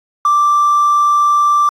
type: tone with hard clipping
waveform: triangle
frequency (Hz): 1174.7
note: D6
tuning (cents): 0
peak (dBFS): -9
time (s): 0.25-1.69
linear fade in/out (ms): 2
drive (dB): 4
effects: AAC 64 kbps